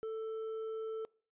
sine tone with hard clipping, 442.4 Hz, A4, 9 cents sharp, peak -38 dBFS, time 0.03-1.05 s, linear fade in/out 0 ms, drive 4 dB, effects noise-tail reverb RT60 0.5 s tail -25 dB re dry + resampled to 8000 Hz

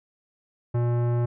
sine tone with tanh clipping, 119.8 Hz, A#2, 48 cents sharp, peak -23 dBFS, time 0.74-1.26 s, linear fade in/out 10 ms, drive 17 dB, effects none

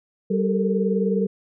sine tone cluster, 193.1 / 393.2 / 444.3 / 463.7 Hz, G3 / G4 / A4 / A#4, -26 / +5 / +17 / -9 cents, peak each -21 / -29 / -24 / -27 dBFS, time 0.3-1.27 s, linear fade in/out 10 ms, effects none

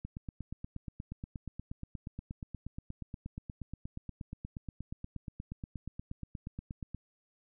click train, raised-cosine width 5 ms, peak -28 dBFS, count 59, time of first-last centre 0.05-6.947 s, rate 8.41 Hz, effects none

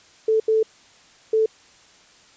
sine tone bursts at uneven times, 440 Hz, A4, in tune, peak -15 dBFS, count 3, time 0.28-0.4 / 0.48-0.63 / 1.33-1.46 s, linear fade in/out 5 ms, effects white hiss -52 dBFS RMS until 2.36 s + resampled to 16000 Hz

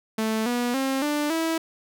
sawtooth tone with pitch steps, 220 / 242.7 / 267.7 / 295.4 / 325.8 Hz, A3 / B3 / C4 / D4 / E4, 0 / -30 / +40 / +10 / -20 cents, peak -19 dBFS, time 0.18-1.58 s, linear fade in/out 5 ms, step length 280 ms, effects none

